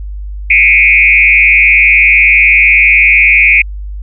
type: tone with frequency modulation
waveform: sine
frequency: 2328 Hz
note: D7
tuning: 16 cents flat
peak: -3 dBFS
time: 0.5-3.62 s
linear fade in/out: 5 ms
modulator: 130 Hz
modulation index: 1.6
effects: added 50 Hz sine -19 dBFS peak until 4.02 s